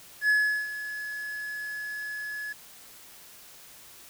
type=tone with ADSR envelope; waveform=triangle; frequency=1700 Hz; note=G#6; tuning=40 cents sharp; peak=-17 dBFS; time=0.21-2.53 s; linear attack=79 ms; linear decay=380 ms; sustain=-14 dB; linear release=8 ms; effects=white hiss -50 dBFS RMS until 4.09 s

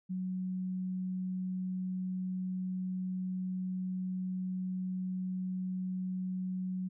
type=tone; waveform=sine; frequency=185 Hz; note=F#3; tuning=in tune; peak=-33 dBFS; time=0.09-6.89 s; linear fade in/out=20 ms; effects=none

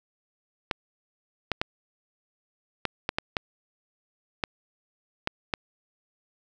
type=clicks; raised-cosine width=0.3 ms; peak=-9 dBFS; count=10; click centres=0.712 / 1.517 / 1.615 / 2.853 / 3.091 / 3.185 / 3.368 / 4.438 / 5.274 / 5.538 s; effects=none

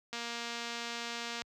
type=click train; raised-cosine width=0.2 ms; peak=-22 dBFS; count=304; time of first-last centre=0.13-1.419 s; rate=235 Hz; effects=high-pass 60 Hz 12 dB/octave

